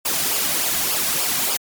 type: noise with flanger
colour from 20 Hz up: white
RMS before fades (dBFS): -21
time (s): 0.05-1.57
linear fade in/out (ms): 5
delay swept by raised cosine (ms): 0.49 to 2.29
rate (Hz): 3.4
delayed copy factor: -0.65
effects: MP3 96 kbps